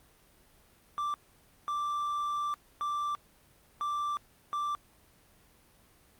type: tone bursts at uneven times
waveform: triangle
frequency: 1174.7 Hz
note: D6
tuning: in tune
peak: -28 dBFS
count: 5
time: 0.98-1.14 / 1.68-2.54 / 2.81-3.15 / 3.81-4.17 / 4.53-4.75 s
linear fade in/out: 0 ms
effects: pink hiss -62 dBFS RMS until 6.19 s + Opus 32 kbps